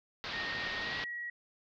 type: low-pass noise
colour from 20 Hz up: white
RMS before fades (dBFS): -40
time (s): 0.24-1.04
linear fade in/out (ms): 0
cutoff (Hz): 4600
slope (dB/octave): 48
type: tone with pitch glide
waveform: sine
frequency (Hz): 1852 to 1914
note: A#6 to A#6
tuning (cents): -12 to +45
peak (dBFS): -37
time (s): 0.33-1.3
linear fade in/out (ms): 5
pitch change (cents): +57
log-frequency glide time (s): 0.79-0.96
effects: none